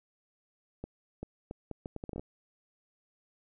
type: accelerating click train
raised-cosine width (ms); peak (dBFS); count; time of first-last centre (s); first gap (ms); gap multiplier
2; -25; 12; 0.84-2.195; 390; 0.72
effects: none